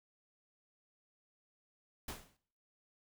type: noise with exponential decay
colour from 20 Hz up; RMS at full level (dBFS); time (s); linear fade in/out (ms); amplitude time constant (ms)
pink; -40; 2.08-2.37; 5; 63
effects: noise-tail reverb RT60 0.6 s tail -21 dB re dry